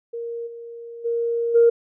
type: tone with level steps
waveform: sine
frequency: 467.1 Hz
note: A#4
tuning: 3 cents sharp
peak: -27 / -34 / -20 / -10 dBFS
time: 0.13-1.7 s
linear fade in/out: 10 ms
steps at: 0.46 / 1.04 / 1.54 s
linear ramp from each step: 20 ms
effects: tanh soft clip ceiling -6 dBFS